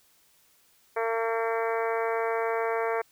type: harmonic tone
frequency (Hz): 227.2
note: A#3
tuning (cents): -44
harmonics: 2 / 3 / 4 / 5 / 6 / 7 / 8 / 9 / 10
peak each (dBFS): -28 / -32 / -34 / -36 / -38 / -39 / -40 / -41 / -42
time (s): 0.96-3.02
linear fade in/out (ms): 10
effects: white hiss -63 dBFS RMS until 3.11 s